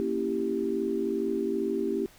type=chord; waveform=sine; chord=A# diminished seventh; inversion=none; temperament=equal; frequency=233.1 / 277.2 / 329.6 / 392 Hz; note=A#3 / C#4 / E4 / G4; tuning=0 / 0 / 0 / 0 cents; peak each=-33 / -34 / -32 / -29 dBFS; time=0-2.06 s; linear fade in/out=0 ms; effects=pink hiss -55 dBFS RMS until 2.18 s